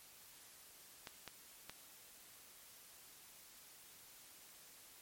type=clicks; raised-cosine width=0.2 ms; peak=-29 dBFS; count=3; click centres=1.072 / 1.277 / 1.696 s; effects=white hiss -60 dBFS RMS until 5.01 s + MP3 64 kbps